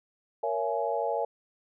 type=chord; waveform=sine; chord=A# half-diminished seventh; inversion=none; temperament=just; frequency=466.2 / 559.4 / 671.3 / 839.1 Hz; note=A#4 / C#5 / E5 / G#5; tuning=0 / +16 / +31 / +18 cents; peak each=-32 dBFS; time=0.43-1.25 s; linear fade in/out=5 ms; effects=none